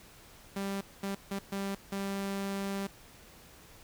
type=tone bursts at uneven times; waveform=sawtooth; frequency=197 Hz; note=G3; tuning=9 cents sharp; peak=-29 dBFS; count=5; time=0.56-0.81 / 1.03-1.15 / 1.31-1.39 / 1.52-1.75 / 1.92-2.87 s; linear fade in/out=5 ms; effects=pink hiss -55 dBFS RMS until 3.83 s